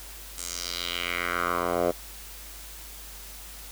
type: tone with band-pass filter sweep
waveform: 10% pulse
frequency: 87.31 Hz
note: F2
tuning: in tune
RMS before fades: -29 dBFS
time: 0.37-1.92 s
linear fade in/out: 20 ms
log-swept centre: 8400 to 580 Hz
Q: 2.5
effects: added 50 Hz sine -45 dBFS peak until 3.71 s + white hiss -44 dBFS RMS until 3.71 s